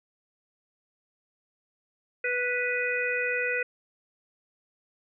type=harmonic tone with a mistuned harmonic; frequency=492.2 Hz; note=B4; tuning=6 cents flat; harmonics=1 / 3 / 4 / 5; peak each=-31 / -31 / -31 / -31 dBFS; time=2.24-3.63 s; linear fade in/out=5 ms; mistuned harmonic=5; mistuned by=+19 cents; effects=none